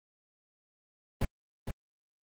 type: noise with echo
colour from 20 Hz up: brown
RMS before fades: -27 dBFS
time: 1.21-1.25 s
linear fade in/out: 5 ms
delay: 460 ms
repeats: 1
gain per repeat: -7 dB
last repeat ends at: 1.71 s
effects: Opus 32 kbps